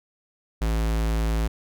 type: tone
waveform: square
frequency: 55 Hz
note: A1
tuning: in tune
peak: -22 dBFS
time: 0.61-1.48 s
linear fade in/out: 10 ms
effects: none